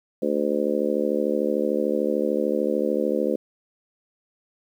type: harmonic tone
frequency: 73.42 Hz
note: D2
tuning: in tune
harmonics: 3 / 4 / 5 / 6 / 7 / 8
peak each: -28 / -28 / -27 / -29 / -25 / -33 dBFS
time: 0.22-3.36 s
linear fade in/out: 5 ms
effects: 9-bit